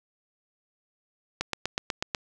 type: click train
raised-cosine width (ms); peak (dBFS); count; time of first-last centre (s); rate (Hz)
0.2; -10; 7; 1.41-2.148; 8.13
effects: none